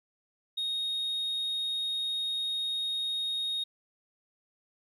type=tone; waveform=sine; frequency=3729 Hz; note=A#7; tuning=in tune; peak=-27 dBFS; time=0.57-3.64 s; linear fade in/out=10 ms; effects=tanh soft clip ceiling -28 dBFS + 11-bit